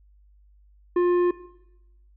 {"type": "tone with tanh clipping", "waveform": "triangle", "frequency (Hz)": 353.6, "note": "F4", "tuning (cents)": 22, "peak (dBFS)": -19, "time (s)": [0.96, 1.31], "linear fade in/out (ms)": 5, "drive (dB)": 13, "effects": ["noise-tail reverb RT60 0.9 s tail -17 dB re dry", "added 50 Hz sine -53 dBFS peak until 2.16 s"]}